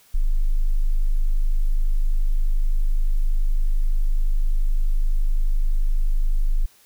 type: tone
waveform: sine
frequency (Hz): 25.84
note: G#0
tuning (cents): -8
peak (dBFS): -15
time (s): 0.14-6.66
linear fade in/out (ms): 10
effects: white hiss -55 dBFS RMS until 6.85 s